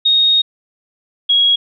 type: tone pair in turn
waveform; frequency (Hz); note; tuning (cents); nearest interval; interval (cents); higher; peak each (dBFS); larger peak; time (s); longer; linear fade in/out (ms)
sine; 3729 / 3310; A#7 / G#7; 0 / -6; major second; 206; first; -9; neither; 0.05-0.42 / 1.29-1.56; first; 10
effects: none